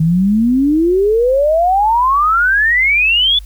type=exponential sweep; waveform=sine; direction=up; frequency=155.1 to 3504 Hz; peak=-9 dBFS; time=0-3.39 s; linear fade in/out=5 ms; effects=added 50 Hz sine -29 dBFS peak until 3.45 s + white hiss -49 dBFS RMS until 3.45 s